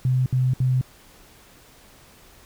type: tone bursts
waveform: sine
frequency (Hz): 128.3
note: C3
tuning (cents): -34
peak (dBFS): -17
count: 3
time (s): 0.05-0.812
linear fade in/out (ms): 2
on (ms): 210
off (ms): 66
effects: pink hiss -51 dBFS RMS until 2.45 s